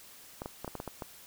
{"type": "clicks", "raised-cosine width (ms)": 1, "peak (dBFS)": -23, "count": 8, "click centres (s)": [0.419, 0.459, 0.646, 0.678, 0.753, 0.801, 0.877, 1.022], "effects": ["white hiss -53 dBFS RMS until 1.26 s"]}